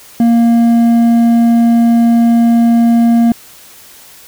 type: tone with hard clipping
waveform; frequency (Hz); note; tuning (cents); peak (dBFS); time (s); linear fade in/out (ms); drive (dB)
sine; 233.1; A#3; 0; -7; 0.2-3.32; 2; 5
effects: white hiss -38 dBFS RMS until 4.27 s